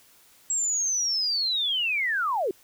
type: linear sweep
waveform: sine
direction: down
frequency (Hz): 7670 to 340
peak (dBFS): -23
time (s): 0.5-2.51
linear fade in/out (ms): 2
effects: white hiss -57 dBFS RMS until 2.63 s